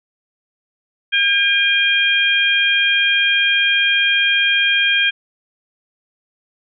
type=harmonic tone; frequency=805 Hz; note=G5; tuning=46 cents sharp; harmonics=2 / 3 / 4; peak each=-17 / -17 / -17 dBFS; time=1.12-5.11 s; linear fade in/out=20 ms; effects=none